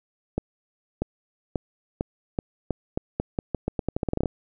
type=accelerating click train; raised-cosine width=2 ms; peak=-11 dBFS; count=21; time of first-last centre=0.38-4.258 s; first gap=640 ms; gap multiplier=0.84; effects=none